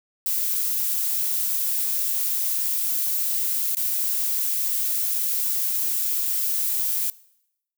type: noise with dropouts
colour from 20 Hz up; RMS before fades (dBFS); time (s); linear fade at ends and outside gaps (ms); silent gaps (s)
violet; -24; 0.26-7.1; 1; 3.749-3.769
effects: noise-tail reverb RT60 0.8 s tail -21 dB re dry